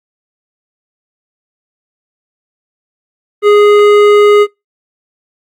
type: tone with hard clipping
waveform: triangle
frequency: 414.3 Hz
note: G#4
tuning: 4 cents flat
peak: -5 dBFS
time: 3.42-4.47 s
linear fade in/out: 50 ms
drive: 16 dB
effects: noise-tail reverb RT60 0.2 s tail -25 dB re dry + Opus 32 kbps